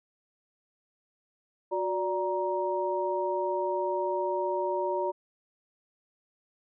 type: tone cluster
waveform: sine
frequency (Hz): 366.4 / 582 / 939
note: F#4 / D5 / A#5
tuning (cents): -17 / -16 / +12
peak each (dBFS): -31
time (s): 1.71-5.12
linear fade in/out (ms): 20
effects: none